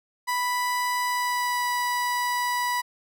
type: tone with pitch glide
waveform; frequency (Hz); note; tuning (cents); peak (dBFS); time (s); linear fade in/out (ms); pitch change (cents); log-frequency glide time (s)
30% pulse; 987.8 to 980.4; B5 to B5; 0 to -13; -21; 0.27-2.82; 20; -13; 1.05-1.68
effects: none